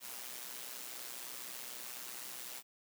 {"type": "noise with amplitude modulation", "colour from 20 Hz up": "white", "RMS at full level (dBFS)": -43, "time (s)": [0, 2.63], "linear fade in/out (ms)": 50, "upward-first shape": "sine", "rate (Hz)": 124, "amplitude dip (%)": 65, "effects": ["high-pass 200 Hz 12 dB/octave"]}